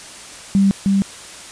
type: tone with echo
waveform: sine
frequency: 196.2 Hz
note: G3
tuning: 2 cents sharp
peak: -10 dBFS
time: 0.55-0.71 s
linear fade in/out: 0 ms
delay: 310 ms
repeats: 1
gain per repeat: -2 dB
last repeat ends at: 1.02 s
effects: white hiss -36 dBFS RMS until 1.51 s + resampled to 22050 Hz